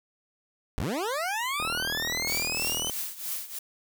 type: linear sweep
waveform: 20% pulse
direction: up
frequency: 30.77 to 3080 Hz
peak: -23 dBFS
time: 0.78-2.9 s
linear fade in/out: 0 ms
type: click train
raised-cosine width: 1 ms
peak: -21 dBFS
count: 53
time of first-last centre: 1.6-2.897 s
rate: 40.1 Hz
type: noise with tremolo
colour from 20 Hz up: blue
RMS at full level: -31 dBFS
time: 2.27-3.59 s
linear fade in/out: 5 ms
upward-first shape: triangle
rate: 3.1 Hz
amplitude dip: 85%
effects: none